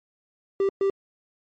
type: tone bursts at uneven times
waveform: triangle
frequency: 392 Hz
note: G4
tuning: in tune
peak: -17 dBFS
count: 2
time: 0.6-0.69 / 0.81-0.9 s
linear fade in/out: 2 ms
effects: MP3 32 kbps